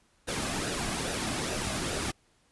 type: noise with flanger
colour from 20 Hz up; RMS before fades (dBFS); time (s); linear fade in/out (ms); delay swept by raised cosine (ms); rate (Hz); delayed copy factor
pink; -32; 0.27-2.12; 20; 0.91 to 2.21; 2.4; -0.5
effects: pink hiss -67 dBFS RMS until 2.51 s + resampled to 24000 Hz